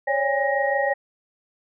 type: tone cluster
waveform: sine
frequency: 546 / 572 / 812 / 1884 Hz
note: C#5 / D5 / G#5 / A#6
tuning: -26 / -46 / -39 / +18 cents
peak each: -25 dBFS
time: 0.07-0.94 s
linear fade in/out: 10 ms
effects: none